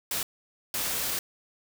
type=noise bursts at uneven times; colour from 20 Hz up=white; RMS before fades=-30 dBFS; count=2; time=0.11-0.23 / 0.74-1.19 s; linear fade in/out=2 ms; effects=none